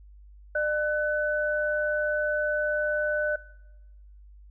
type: tone pair together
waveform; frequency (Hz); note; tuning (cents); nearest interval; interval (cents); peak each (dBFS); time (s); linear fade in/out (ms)
sine; 600.8 / 1500; D5 / F#6; +39 / +23; octave + major third; 1584; -26; 0.55-3.36; 5
effects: noise-tail reverb RT60 1.0 s tail -22 dB re dry + added 50 Hz sine -47 dBFS peak until 4.5 s

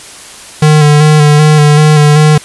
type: tone with vibrato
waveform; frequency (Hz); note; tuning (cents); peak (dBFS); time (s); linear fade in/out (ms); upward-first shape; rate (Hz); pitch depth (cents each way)
square; 150.6; D3; +44; -3; 0.62-2.38; 5; square; 2.6; 25
effects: white hiss -30 dBFS RMS until 2.44 s + resampled to 24000 Hz

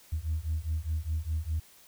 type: beating tone pair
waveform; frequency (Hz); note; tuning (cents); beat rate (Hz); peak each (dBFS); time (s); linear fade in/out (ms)
sine; 76.7 / 81.6; D#2 / E2; -24 / -17; 4.9; -31; 0.12-1.6; 10
effects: tanh soft clip ceiling -23 dBFS + white hiss -57 dBFS RMS until 1.87 s

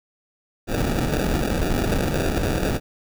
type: noise with sample-and-hold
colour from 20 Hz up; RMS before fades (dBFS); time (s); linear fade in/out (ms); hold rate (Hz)
pink; -22; 0.67-2.8; 50; 1050
effects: none

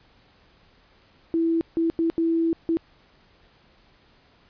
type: tone bursts at uneven times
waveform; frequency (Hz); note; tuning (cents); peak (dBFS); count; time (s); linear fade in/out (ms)
sine; 330; E4; +2; -19; 5; 1.34-1.61 / 1.77-1.9 / 1.99-2.1 / 2.18-2.53 / 2.69-2.77; 0
effects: pink hiss -58 dBFS RMS until 4.49 s + resampled to 11025 Hz

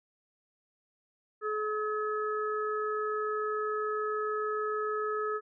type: harmonic tone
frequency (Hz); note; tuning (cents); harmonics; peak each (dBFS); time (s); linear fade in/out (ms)
426.6; G#4; +46; 1 / 3 / 4; -32 / -33 / -41; 1.41-5.41; 50
effects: none

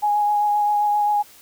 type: tone with vibrato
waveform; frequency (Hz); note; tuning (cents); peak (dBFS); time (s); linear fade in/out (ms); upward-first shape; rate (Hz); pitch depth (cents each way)
sine; 830.6; G#5; 0; -16; 0.02-1.23; 20; sine; 7.6; 15
effects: white hiss -48 dBFS RMS until 1.41 s

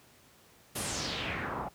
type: noise with low-pass filter sweep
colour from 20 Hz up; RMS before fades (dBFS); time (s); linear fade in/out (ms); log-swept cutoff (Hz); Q
pink; -35; 0.75-1.69; 10; 12000 to 780; 3
effects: pink hiss -60 dBFS RMS until 1.74 s + high-pass 80 Hz 12 dB/octave

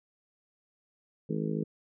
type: harmonic tone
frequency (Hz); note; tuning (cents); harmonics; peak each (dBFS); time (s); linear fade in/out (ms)
53.5; A1; -48; 3 / 4 / 5 / 6 / 7 / 8 / 9; -33 / -34 / -41 / -38 / -45 / -37 / -43; 1.29-1.64; 10
effects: none

